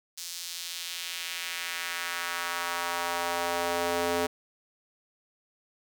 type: tone with high-pass filter sweep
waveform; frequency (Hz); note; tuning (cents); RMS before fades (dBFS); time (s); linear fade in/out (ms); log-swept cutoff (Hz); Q
square; 86.4; F2; -18; -32; 0.17-4.27; 10; 5200 to 410; 1.3
effects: none